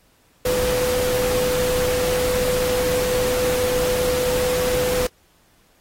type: tone in noise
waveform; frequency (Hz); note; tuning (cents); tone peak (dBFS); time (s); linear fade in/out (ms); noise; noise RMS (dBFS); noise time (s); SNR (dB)
sine; 500; B4; +21; -19; 0.45-5.07; 5; pink; -26; 0.45-5.07; +4
effects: pink hiss -59 dBFS RMS until 5.8 s + AAC 48 kbps